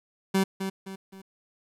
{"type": "tone with echo", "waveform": "30% pulse", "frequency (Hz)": 192.2, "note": "G3", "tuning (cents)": -34, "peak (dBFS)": -18, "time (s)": [0.34, 0.44], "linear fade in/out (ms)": 10, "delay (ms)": 260, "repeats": 3, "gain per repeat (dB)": -8, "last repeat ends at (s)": 1.22, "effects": ["resampled to 32000 Hz", "10-bit"]}